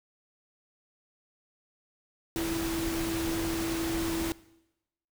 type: tone in noise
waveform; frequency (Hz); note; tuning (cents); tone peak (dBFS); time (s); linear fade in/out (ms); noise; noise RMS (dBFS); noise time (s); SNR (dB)
sine; 330.2; E4; +3; -30; 2.36-4.32; 0; pink; -35; 2.36-4.32; +2
effects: noise-tail reverb RT60 0.9 s tail -20 dB re dry